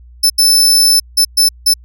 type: tone bursts at uneven times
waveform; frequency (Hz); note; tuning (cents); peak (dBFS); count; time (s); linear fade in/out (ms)
sawtooth; 5274; E8; 0; -4; 5; 0.23-0.3 / 0.38-1 / 1.17-1.25 / 1.37-1.49 / 1.66-1.74; 10
effects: added 60 Hz sine -36 dBFS peak until 1.84 s